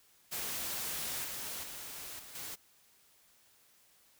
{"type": "noise with level steps", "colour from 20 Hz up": "white", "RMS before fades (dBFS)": [-38, -41, -45, -51, -43], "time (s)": [0.31, 2.56], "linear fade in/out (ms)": 20, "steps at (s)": [1.24, 1.63, 2.19, 2.35], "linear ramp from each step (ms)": 5, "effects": ["white hiss -66 dBFS RMS until 4.19 s"]}